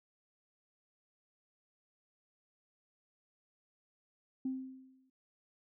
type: tone with exponential decay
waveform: sine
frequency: 261.6 Hz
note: C4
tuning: in tune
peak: -31 dBFS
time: 4.45-5.1 s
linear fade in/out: 5 ms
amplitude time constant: 140 ms
effects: tanh soft clip ceiling -27 dBFS